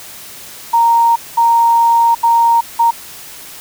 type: tone bursts at uneven times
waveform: sine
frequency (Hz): 929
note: A#5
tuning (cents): -6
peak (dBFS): -7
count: 4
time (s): 0.73-1.16 / 1.37-2.15 / 2.23-2.61 / 2.79-2.91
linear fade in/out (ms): 10
effects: white hiss -33 dBFS RMS until 3.6 s